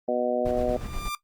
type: harmonic tone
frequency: 123.2 Hz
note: B2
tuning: 4 cents flat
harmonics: 2 / 3 / 4 / 5 / 6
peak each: -31 / -31 / -28 / -26 / -32 dBFS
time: 0.08-0.77 s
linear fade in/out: 5 ms
type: noise with tremolo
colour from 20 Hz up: brown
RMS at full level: -32 dBFS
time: 0.45-1.09 s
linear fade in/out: 10 ms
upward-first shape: square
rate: 8.3 Hz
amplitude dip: 40%
type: tone with exponential growth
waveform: sawtooth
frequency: 1189 Hz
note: D6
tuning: 21 cents sharp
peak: -24 dBFS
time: 0.55-1.15 s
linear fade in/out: 2 ms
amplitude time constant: 130 ms
effects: noise-tail reverb RT60 0.1 s tail -17 dB re dry + Opus 48 kbps